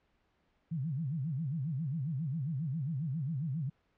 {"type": "tone with vibrato", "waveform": "sine", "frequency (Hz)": 146.83, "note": "D3", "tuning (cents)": 0, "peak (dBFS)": -32, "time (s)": [0.71, 3.7], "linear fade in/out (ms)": 10, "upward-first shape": "sine", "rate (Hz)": 7.4, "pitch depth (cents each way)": 260, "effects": ["pink hiss -74 dBFS RMS until 3.97 s", "low-pass 3000 Hz 12 dB/octave"]}